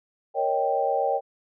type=chord; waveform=sine; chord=Eb dominant seventh; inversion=second; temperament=equal; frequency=466.2 / 554.4 / 622.3 / 784 Hz; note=Bb4 / Db5 / Eb5 / G5; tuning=0 / 0 / 0 / 0 cents; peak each=-29 / -26 / -29 / -25 dBFS; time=0.34-1.21 s; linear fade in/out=50 ms; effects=none